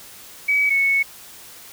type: tone pair in turn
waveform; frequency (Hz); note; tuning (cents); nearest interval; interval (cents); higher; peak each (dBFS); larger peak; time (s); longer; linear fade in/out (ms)
sine; 2275 / 2209; C#7 / C#7; +44 / -7; minor second; 51; first; -15; neither; 0.48-0.7 / 0.7-1.03; second; 10
effects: white hiss -42 dBFS RMS until 1.72 s